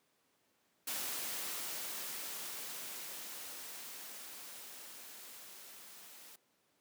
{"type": "noise with level ramp", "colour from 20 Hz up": "white", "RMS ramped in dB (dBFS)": [-39, -55], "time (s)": [0.87, 6.36], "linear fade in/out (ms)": 5, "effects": ["pink hiss -75 dBFS RMS until 6.8 s", "high-pass 200 Hz 12 dB/octave"]}